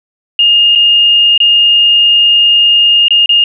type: tone with dropouts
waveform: sine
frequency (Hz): 2835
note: F7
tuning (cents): +25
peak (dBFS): -4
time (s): 0.39-3.44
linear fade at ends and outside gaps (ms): 2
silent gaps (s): 0.752-0.757 / 1.378-1.402 / 3.083-3.106 / 3.26-3.292
effects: none